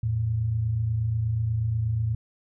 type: tone pair together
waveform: sine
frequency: 84.3 / 112.6 Hz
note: E2 / A2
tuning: +39 / +40 cents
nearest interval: perfect fourth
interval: 501 cents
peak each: -32 / -23 dBFS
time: 0.03-2.15 s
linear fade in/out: 5 ms
effects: none